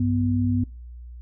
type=tone pair together; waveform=sine; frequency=98 / 246.9 Hz; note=G2 / B3; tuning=0 / 0 cents; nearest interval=octave + major third; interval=1600 cents; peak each=-22 dBFS; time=0-0.64 s; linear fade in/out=5 ms; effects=noise-tail reverb RT60 0.3 s tail -22 dB re dry + added 60 Hz sine -37 dBFS peak until 1.21 s